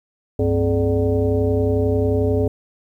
sine tone with frequency modulation, 261.6 Hz, C4, in tune, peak -15 dBFS, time 0.39-2.48 s, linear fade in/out 5 ms, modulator 164 Hz, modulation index 1.7, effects 9-bit

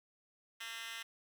10% pulse tone with high-pass filter, 228.3 Hz, A#3, 36 cents flat, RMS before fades -45 dBFS, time 0.6-1.03 s, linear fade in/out 10 ms, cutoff 2200 Hz, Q 7.1, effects none

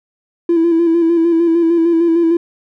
triangle tone with vibrato, 334.5 Hz, E4, 25 cents sharp, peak -6 dBFS, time 0.49-2.37 s, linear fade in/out 5 ms, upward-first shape square, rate 6.6 Hz, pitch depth 34 cents each way, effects tanh soft clip ceiling -6 dBFS

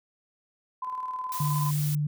sine tone with tremolo, 1017 Hz, C6, 50 cents flat, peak -29 dBFS, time 0.82-1.71 s, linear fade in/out 5 ms, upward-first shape square, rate 19 Hz, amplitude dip 40%
blue noise, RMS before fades -36 dBFS, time 1.32-1.95 s, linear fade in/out 0 ms
sine tone with vibrato, 148.4 Hz, D3, 18 cents sharp, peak -24 dBFS, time 1.4-2.07 s, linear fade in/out 5 ms, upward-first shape triangle, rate 14 Hz, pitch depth 8 cents each way
effects none

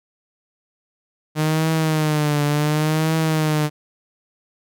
sawtooth tone with vibrato, 153.2 Hz, D#3, 27 cents flat, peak -13 dBFS, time 1.35-3.7 s, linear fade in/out 50 ms, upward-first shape triangle, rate 0.69 Hz, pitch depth 86 cents each way, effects none

